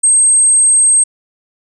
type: tone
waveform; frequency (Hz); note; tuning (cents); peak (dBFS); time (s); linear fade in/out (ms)
sine; 8390; C9; +4; -6; 0.03-1.04; 10
effects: none